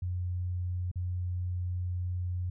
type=tone with dropouts; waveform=sine; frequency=89.7 Hz; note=F2; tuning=47 cents sharp; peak=-30 dBFS; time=0.02-2.5 s; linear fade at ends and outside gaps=5 ms; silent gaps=0.915-0.957 s; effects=none